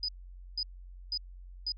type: tone bursts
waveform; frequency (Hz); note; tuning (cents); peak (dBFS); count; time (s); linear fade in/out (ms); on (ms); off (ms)
sine; 4978; D#8; 0; -30; 4; 0.03-1.72; 2; 55; 490
effects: added 45 Hz sine -45 dBFS peak until 1.77 s